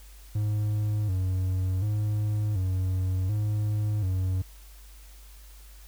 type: tone with vibrato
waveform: triangle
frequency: 99 Hz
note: G2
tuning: 18 cents sharp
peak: -22 dBFS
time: 0.35-4.42 s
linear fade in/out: 5 ms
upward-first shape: square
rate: 0.68 Hz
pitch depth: 110 cents each way
effects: added 50 Hz sine -46 dBFS peak until 5.87 s + white hiss -55 dBFS RMS until 5.87 s